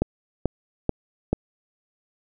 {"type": "click train", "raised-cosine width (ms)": 2, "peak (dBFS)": -7, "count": 4, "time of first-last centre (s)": [0.02, 1.33], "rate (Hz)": 2.29, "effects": []}